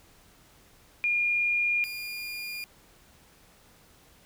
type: tone pair in turn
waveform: sine / 30% pulse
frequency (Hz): 2419 / 2419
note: D#7 / D#7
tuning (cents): -49 / -49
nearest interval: unison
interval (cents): 0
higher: neither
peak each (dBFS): -23 / -32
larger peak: first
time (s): 1.04-1.84 / 1.84-2.64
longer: neither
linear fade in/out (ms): 0
effects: pink hiss -58 dBFS RMS until 4.25 s